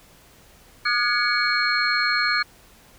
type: tone cluster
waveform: sine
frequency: 1220 / 1448 / 1682 / 2240 / 4250 Hz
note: D#6 / F#6 / G#6 / C#7 / C8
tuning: -34 / -38 / +22 / +18 / +26 cents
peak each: -25 dBFS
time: 0.85-2.43 s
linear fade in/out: 10 ms
effects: tanh soft clip ceiling -7 dBFS + pink hiss -52 dBFS RMS until 2.98 s